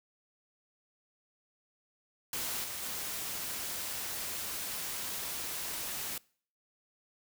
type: noise with level steps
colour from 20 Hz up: white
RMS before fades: -36 / -40 / -38 dBFS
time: 2.33-6.18 s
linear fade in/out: 2 ms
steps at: 2.64 / 2.82 s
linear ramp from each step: 2 ms
effects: noise-tail reverb RT60 0.5 s tail -24 dB re dry